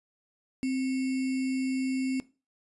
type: tone with sample-and-hold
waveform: sine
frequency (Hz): 261.6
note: C4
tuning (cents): 0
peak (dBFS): -26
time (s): 0.63-2.2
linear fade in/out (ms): 0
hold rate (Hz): 2450
effects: noise-tail reverb RT60 0.3 s tail -18 dB re dry + resampled to 24000 Hz